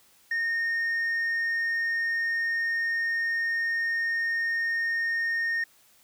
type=tone; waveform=sine; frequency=1840 Hz; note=A#6; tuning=23 cents flat; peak=-22 dBFS; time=0.31-5.64 s; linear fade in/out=5 ms; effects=tanh soft clip ceiling -24 dBFS + white hiss -60 dBFS RMS until 6.03 s